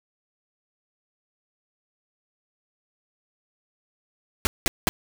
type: noise bursts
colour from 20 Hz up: pink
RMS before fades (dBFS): -21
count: 3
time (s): 4.45-4.89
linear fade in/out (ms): 0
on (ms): 20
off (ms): 190
effects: none